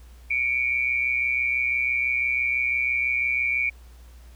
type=tone pair together; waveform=sine; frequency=2252 / 2378 Hz; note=C#7 / D7; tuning=+27 / +21 cents; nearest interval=minor second; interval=94 cents; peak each=-24 / -24 dBFS; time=0.3-3.7 s; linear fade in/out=10 ms; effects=added 60 Hz sine -44 dBFS peak until 4.35 s + pink hiss -57 dBFS RMS until 4.35 s